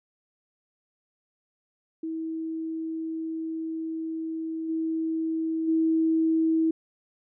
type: tone with level steps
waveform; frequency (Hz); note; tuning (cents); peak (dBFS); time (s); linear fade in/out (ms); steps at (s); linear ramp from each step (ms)
sine; 322.6; E4; -37; -29 / -25 / -20; 2.03-6.71; 5; 4.68 / 5.67; 20
effects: none